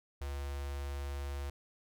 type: tone with notch filter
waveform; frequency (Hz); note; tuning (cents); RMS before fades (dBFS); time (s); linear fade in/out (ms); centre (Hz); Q
square; 70; C#2; +18; -39; 0.21-1.5; 5; 230; 1.2
effects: none